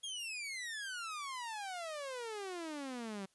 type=exponential sweep; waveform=sawtooth; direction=down; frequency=3322 to 189.1 Hz; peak=-37 dBFS; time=0.03-3.26 s; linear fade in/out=10 ms; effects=white hiss -74 dBFS RMS until 3.34 s + resampled to 24000 Hz